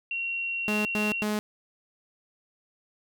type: tone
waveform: sine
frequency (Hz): 2741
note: F7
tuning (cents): -33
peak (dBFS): -28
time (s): 0.11-1.23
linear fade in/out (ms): 2
type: tone bursts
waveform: sawtooth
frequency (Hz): 211.1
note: G#3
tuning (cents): +29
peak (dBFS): -22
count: 3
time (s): 0.68-1.39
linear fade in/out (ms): 0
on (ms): 170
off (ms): 100
effects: none